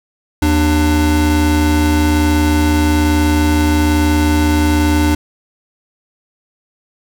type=tone pair together; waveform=square; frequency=78.88 / 297.8 Hz; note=D#2 / D4; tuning=+24 / +24 cents; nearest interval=octave + major seventh; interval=2300 cents; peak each=-14 dBFS; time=0.42-5.15 s; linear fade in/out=5 ms; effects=none